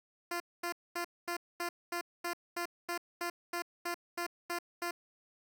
10% pulse tone bursts, 346.5 Hz, F4, 14 cents flat, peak -26 dBFS, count 15, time 0.31-4.91 s, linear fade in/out 5 ms, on 92 ms, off 230 ms, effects none

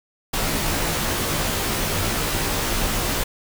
pink noise with comb filter, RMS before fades -23 dBFS, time 0.33-3.24 s, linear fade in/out 10 ms, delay 16 ms, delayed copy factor -1, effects none

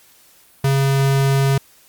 square tone, 136.8 Hz, C#3, 23 cents flat, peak -14 dBFS, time 0.64-1.58 s, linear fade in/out 5 ms, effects white hiss -51 dBFS RMS until 1.88 s + Opus 48 kbps

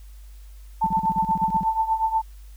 sine tone with tremolo, 888 Hz, A5, 16 cents sharp, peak -16 dBFS, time 0.81-2.22 s, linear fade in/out 10 ms, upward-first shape triangle, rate 8.3 Hz, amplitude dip 85%
sine tone bursts, 185 Hz, F#3, in tune, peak -25 dBFS, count 13, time 0.84-1.632 s, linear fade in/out 0 ms, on 24 ms, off 40 ms
effects added 50 Hz sine -40 dBFS peak until 2.56 s + white hiss -58 dBFS RMS until 2.56 s

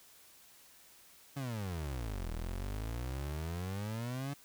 30% pulse exponential two-way sweep, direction down then up, 144.2 to 38.89 to 144.2 Hz, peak -34 dBFS, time 1.36-4.34 s, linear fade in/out 10 ms, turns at 2.32 s, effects white hiss -60 dBFS RMS until 4.44 s

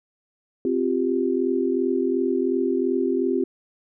sine chord, C suspended fourth, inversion none, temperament equal, 261.6 / 349.2 / 392 Hz, C4 / F4 / G4, 0 / 0 / 0 cents, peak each -24 dBFS, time 0.65-3.44 s, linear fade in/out 2 ms, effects none

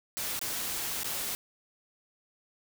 white noise with dropouts, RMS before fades -34 dBFS, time 0.17-1.35 s, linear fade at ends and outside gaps 0 ms, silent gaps 0.392-0.414 / 1.033-1.044 s, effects none

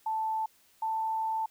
sine tone pair in turn, 880 / 886.1 Hz, A5 / A5, 0 / +12 cents, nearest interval unison, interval 12 cents, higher second, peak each -28 dBFS, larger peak neither, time 0.06-0.46 / 0.82-1.46 s, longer second, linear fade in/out 5 ms, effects white hiss -64 dBFS RMS until 1.5 s

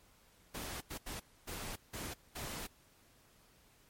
pink noise bursts at uneven times, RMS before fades -43 dBFS, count 6, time 0.54-0.81 / 0.9-0.98 / 1.06-1.2 / 1.47-1.76 / 1.93-2.14 / 2.35-2.67 s, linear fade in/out 10 ms, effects pink hiss -66 dBFS RMS until 3.89 s + MP3 64 kbps

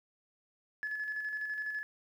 sine tone with tremolo, 1713 Hz, A6, 47 cents flat, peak -32 dBFS, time 0.83-1.83 s, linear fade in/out 0 ms, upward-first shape square, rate 12 Hz, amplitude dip 40%, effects tanh soft clip ceiling -29 dBFS + 11-bit

